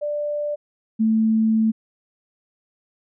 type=tone pair in turn; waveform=sine; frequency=590 / 221 Hz; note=D5 / A3; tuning=+8 / +8 cents; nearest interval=octave + perfect fourth; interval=1700 cents; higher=first; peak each=-22 / -15 dBFS; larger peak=second; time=0.01-0.56 / 0.99-1.72 s; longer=second; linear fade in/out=20 ms; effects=none